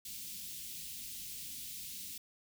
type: band-stop noise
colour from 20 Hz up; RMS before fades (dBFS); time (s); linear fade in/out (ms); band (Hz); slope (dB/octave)
white; -45; 0.05-2.18; 5; 260 to 2700; 24
effects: none